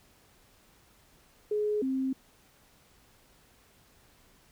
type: tone pair in turn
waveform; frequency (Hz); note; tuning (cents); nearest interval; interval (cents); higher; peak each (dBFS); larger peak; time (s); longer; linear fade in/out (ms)
sine; 420.6 / 264; G#4 / C4; +22 / +16; minor sixth; 806; first; -26 / -27; first; 1.51-1.82 / 1.82-2.13; neither; 5
effects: pink hiss -62 dBFS RMS until 4.51 s